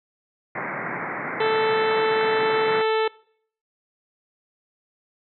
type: band-pass noise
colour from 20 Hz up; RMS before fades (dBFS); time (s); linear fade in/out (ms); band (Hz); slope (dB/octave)
white; -30; 0.55-2.82; 5; 120 to 2200; 96
type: harmonic tone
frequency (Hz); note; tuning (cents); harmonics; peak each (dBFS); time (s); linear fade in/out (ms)
440; A4; 0; 1 / 2 / 3 / 4 / 5 / 6 / 7 / 8 / 9; -20 / -26 / -30 / -32 / -34 / -36 / -37 / -38 / -39; 1.4-3.08; 5
effects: noise-tail reverb RT60 0.6 s tail -23 dB re dry